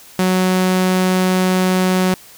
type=tone; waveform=sawtooth; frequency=185 Hz; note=F#3; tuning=in tune; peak=-9 dBFS; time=0.19-2.14 s; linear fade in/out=2 ms; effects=white hiss -42 dBFS RMS until 2.37 s